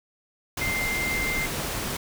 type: tone in noise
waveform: sine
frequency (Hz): 2093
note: C7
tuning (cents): 0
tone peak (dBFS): -26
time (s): 0.61-1.46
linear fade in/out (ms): 5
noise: pink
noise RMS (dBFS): -30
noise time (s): 0.57-1.97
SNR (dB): +1
effects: none